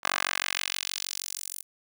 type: tone with high-pass filter sweep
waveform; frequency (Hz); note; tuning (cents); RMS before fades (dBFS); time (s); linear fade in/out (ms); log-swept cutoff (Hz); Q
10% pulse; 46.33; F#1; +3; -32; 0.03-1.63; 20; 1100 to 9800; 1.2
effects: none